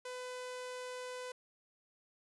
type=tone; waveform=sawtooth; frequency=502 Hz; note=B4; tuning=28 cents sharp; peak=-38 dBFS; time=0.05-1.32 s; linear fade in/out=5 ms; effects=resampled to 24000 Hz + 11-bit